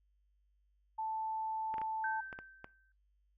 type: tone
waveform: sine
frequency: 880 Hz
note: A5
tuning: in tune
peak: -35 dBFS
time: 0.98-2.21 s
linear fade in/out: 10 ms
type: clicks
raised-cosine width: 0.5 ms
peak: -30 dBFS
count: 6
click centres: 1.741 / 1.782 / 1.816 / 2.328 / 2.389 / 2.644 s
type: tone with exponential decay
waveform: sine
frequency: 1552 Hz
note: G6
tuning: 18 cents flat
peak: -34 dBFS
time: 2.04-2.92 s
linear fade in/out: 2 ms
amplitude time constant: 190 ms
effects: noise-tail reverb RT60 0.3 s tail -23 dB re dry + added 50 Hz sine -70 dBFS peak until 3.37 s